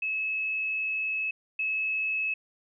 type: tone pair in turn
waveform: sine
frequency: 2588 / 2588 Hz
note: E7 / E7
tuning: -32 / -32 cents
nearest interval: unison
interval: 0 cents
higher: neither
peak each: -27 / -26 dBFS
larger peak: second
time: 0.02-1.31 / 1.59-2.34 s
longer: first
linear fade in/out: 5 ms
effects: none